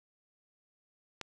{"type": "click", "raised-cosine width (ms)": 0.2, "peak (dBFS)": -21, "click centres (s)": 1.213, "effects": []}